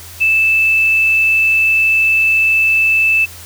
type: tone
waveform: sine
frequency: 2634 Hz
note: E7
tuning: 2 cents flat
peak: -9 dBFS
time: 0.2-3.26 s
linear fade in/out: 20 ms
effects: added 86 Hz sine -37 dBFS peak until 3.45 s + white hiss -35 dBFS RMS until 3.45 s